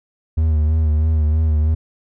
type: tone with vibrato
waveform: triangle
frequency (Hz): 77.78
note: D#2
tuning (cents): 0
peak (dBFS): -11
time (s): 0.37-1.75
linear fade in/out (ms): 10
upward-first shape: sine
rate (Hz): 3.1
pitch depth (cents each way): 46
effects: none